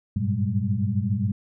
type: tone cluster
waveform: sine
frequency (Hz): 97.7 / 105 / 119.6 / 191.9 / 204.1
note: G2 / G#2 / A#2 / G3 / G#3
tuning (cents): -5 / +19 / +45 / -37 / -30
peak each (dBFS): -28 / -27 / -28 / -29 / -28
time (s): 0.16-1.32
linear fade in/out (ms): 5
effects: none